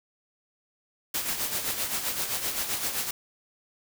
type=noise with tremolo; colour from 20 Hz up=white; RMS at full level=-28 dBFS; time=1.14-3.11 s; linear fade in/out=5 ms; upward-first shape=sine; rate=7.7 Hz; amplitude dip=55%; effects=none